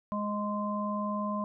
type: harmonic tone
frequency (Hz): 207.7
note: G#3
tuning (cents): 0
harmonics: 1 / 3 / 5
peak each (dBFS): -32 / -37 / -34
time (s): 0.12-1.44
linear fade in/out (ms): 0
effects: none